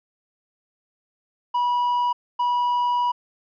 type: tone pair in turn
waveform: triangle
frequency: 974 / 974 Hz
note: B5 / B5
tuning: -24 / -24 cents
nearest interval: unison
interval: 0 cents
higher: neither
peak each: -17 dBFS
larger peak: neither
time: 1.54-2.13 / 2.39-3.12 s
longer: second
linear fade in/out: 10 ms
effects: resampled to 11025 Hz